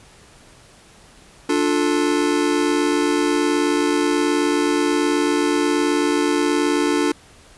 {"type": "chord", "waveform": "square", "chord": "D minor", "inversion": "none", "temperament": "just", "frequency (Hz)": [293.7, 352.4, 440.5], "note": ["D4", "F4", "A4"], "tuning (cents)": [0, 16, 2], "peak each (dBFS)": [-20, -22, -24], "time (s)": [1.49, 7.12], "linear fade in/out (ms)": 5, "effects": ["pink hiss -48 dBFS RMS until 7.57 s", "resampled to 24000 Hz"]}